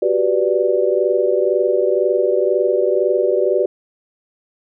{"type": "chord", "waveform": "sine", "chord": "G major seventh", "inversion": "third", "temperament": "equal", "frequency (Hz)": [370, 392, 493.9, 587.3], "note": ["F#4", "G4", "B4", "D5"], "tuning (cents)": [0, 0, 0, 0], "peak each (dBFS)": -19, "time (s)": [0.02, 3.66], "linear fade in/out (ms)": 5, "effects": []}